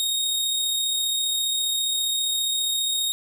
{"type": "tone with amplitude modulation", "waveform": "sawtooth", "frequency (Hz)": 3729, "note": "A#7", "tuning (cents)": 0, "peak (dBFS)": -18, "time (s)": [0, 3.12], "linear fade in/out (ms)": 0, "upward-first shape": "sine", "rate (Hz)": 34.9, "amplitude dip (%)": 25, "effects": []}